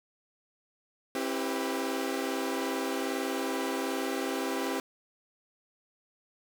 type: chord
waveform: sawtooth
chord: C major seventh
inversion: none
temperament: equal with one note detuned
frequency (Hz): 268.2 / 329.6 / 392 / 493.9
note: C4 / E4 / G4 / B4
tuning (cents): +43 / 0 / 0 / 0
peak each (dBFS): -30 / -33 / -31 / -34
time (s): 1.15-4.8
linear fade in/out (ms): 2
effects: 9-bit